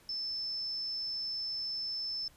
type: tone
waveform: sine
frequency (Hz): 5274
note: E8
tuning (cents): 0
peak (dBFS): -34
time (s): 0.09-2.28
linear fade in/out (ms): 2
effects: pink hiss -62 dBFS RMS until 2.36 s + resampled to 32000 Hz